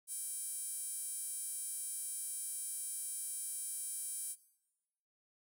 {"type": "tone with high-pass filter", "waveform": "sawtooth", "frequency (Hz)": 784, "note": "G5", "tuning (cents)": 0, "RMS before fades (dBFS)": -42, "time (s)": [0.07, 4.36], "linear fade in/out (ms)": 50, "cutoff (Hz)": 9500, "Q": 4.7, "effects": ["noise-tail reverb RT60 1.0 s tail -20 dB re dry"]}